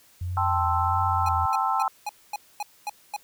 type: tone with vibrato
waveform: sine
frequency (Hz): 87.9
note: F2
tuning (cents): +12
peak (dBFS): -27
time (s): 0.21-1.46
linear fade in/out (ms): 5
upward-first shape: triangle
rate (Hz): 1.5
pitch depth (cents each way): 80
type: chord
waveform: sine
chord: A minor seventh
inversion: third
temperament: equal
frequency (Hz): 784 / 880 / 1046.5 / 1318.5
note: G5 / A5 / C6 / E6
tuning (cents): 0 / 0 / 0 / 0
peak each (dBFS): -27 / -27 / -28 / -27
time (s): 0.37-1.88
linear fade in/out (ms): 2
type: tone bursts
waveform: square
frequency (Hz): 830.6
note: G#5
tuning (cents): 0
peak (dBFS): -28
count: 8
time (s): 1.26-3.164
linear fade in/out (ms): 2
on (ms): 28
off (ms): 240
effects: white hiss -57 dBFS RMS until 3.23 s